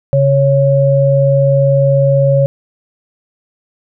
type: tone pair together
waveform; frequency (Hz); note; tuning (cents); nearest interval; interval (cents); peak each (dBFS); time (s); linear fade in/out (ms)
sine; 138.25 / 553; C#3 / C#5; -4 / -4; 2 octaves; 2400; -10; 0.13-2.46; 0
effects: none